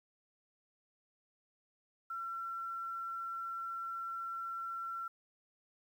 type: tone with quantisation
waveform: sine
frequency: 1354 Hz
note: E6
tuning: 46 cents sharp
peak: -38 dBFS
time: 2.1-5.08 s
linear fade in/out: 5 ms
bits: 11
effects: none